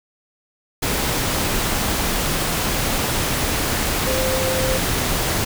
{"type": "tone in noise", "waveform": "sine", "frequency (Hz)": 521, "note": "C5", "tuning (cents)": -7, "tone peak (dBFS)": -22, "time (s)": [4.06, 4.78], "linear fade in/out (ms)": 10, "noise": "pink", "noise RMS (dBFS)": -21, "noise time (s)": [0.82, 5.45], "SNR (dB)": -4, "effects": []}